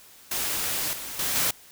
white noise with level steps, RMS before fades -28 / -36 / -27 / -24 dBFS, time 0.31-1.51 s, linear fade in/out 5 ms, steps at 0.93 / 1.19 / 1.35 s, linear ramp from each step 2 ms, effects white hiss -51 dBFS RMS until 1.71 s

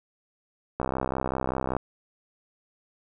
click train, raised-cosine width 1 ms, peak -13 dBFS, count 64, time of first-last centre 0.8-1.766 s, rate 65.2 Hz, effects none

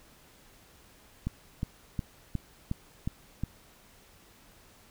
click train, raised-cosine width 5 ms, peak -18 dBFS, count 7, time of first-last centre 1.27-3.436 s, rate 2.77 Hz, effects pink hiss -58 dBFS RMS until 4.9 s

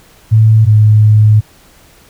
sine tone pair in turn, 110 / 107.05 Hz, A2 / A2, 0 / -47 cents, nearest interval unison, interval 47 cents, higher first, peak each -3 dBFS, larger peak neither, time 0.31-0.66 / 0.66-1.41 s, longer second, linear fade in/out 20 ms, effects pink hiss -44 dBFS RMS until 2.09 s

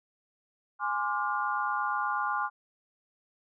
sine chord, D half-diminished seventh, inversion second, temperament equal with one note detuned, 830.6 / 1046.5 / 1174.7 / 1420.5 Hz, Ab5 / C6 / D6 / F6, 0 / 0 / 0 / +29 cents, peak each -33 dBFS, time 0.79-2.5 s, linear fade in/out 50 ms, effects none

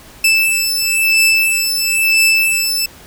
sawtooth beating tone pair, 2637 / 2638 Hz, E7 / E7, 0 / +1 cents, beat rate 1 Hz, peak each -11 dBFS, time 0.24-2.86 s, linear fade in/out 5 ms, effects pink hiss -40 dBFS RMS until 3.06 s

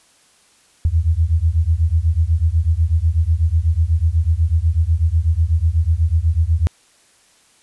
sine beating tone pair, 77.78 / 85.88 Hz, D#2 / F2, 0 / -29 cents, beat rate 8.1 Hz, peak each -16 dBFS, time 0.85-6.67 s, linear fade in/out 0 ms, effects white hiss -54 dBFS RMS until 7.62 s + resampled to 24000 Hz

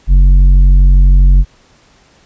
sine tone with tanh clipping, 46.25 Hz, F#1, in tune, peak -4 dBFS, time 0.07-1.45 s, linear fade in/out 50 ms, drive 7 dB, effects pink hiss -48 dBFS RMS until 2.25 s + resampled to 16000 Hz

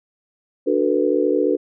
sine chord, B minor seventh, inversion first, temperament just, 296.3 / 370.4 / 444.5 / 493.9 Hz, D4 / F#4 / A4 / B4, +15 / +2 / +18 / 0 cents, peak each -21 dBFS, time 0.66-1.57 s, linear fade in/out 20 ms, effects none

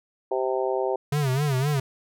harmonic tone, 130 Hz, C3, 11 cents flat, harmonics 3 / 4 / 5 / 6 / 7, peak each -26 / -28 / -30 / -32 / -33 dBFS, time 0.31-0.96 s, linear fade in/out 5 ms
square tone with vibrato, 138.59 Hz, C#3, in tune, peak -22 dBFS, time 1.12-1.8 s, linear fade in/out 5 ms, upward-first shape sine, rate 3.9 Hz, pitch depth 140 cents each way
effects none

